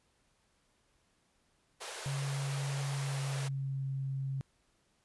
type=high-pass noise; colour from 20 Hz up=pink; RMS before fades=-43 dBFS; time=1.8-3.49 s; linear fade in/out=20 ms; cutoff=410 Hz; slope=48 dB/octave
type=tone with pitch glide; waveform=sine; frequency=138.59 to 135.19 Hz; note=C#3 to C#3; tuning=0 to -43 cents; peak=-33 dBFS; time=2.06-4.41 s; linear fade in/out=0 ms; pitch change=-43 cents; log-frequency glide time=2.89-3.85 s
effects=pink hiss -73 dBFS RMS until 5.04 s + resampled to 24000 Hz